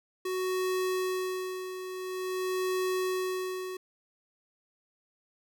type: tone with tremolo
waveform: square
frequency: 371.1 Hz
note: F#4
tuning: 5 cents sharp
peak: -28 dBFS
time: 0.25-3.77 s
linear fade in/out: 5 ms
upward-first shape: sine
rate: 0.48 Hz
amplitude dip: 65%
effects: none